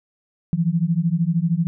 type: beating tone pair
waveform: sine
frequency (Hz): 161.6 / 174.6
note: E3 / F3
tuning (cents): -34 / 0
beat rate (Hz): 13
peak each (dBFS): -20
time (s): 0.53-1.67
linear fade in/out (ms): 0
effects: none